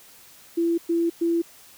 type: tone bursts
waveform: sine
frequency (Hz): 336.8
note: E4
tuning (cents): +37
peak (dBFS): -19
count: 3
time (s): 0.57-1.42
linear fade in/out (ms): 10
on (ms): 210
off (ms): 110
effects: white hiss -50 dBFS RMS until 1.77 s